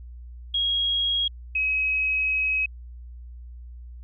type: tone pair in turn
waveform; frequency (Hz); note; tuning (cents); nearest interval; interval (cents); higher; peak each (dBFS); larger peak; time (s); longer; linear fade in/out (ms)
sine; 3287 / 2548; G#7 / D#7; -19 / +41; major third; 440; first; -21; neither; 0.54-1.28 / 1.55-2.66; second; 5
effects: added 60 Hz sine -38 dBFS peak until 4.03 s